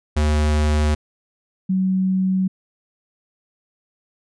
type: tone pair in turn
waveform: square / sine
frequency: 75.5 / 188.06 Hz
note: D2 / F#3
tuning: +48 / +28 cents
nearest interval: octave + major third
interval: 1580 cents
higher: second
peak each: -16 dBFS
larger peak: neither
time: 0.16-0.95 / 1.69-2.48 s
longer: neither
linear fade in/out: 10 ms
effects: resampled to 22050 Hz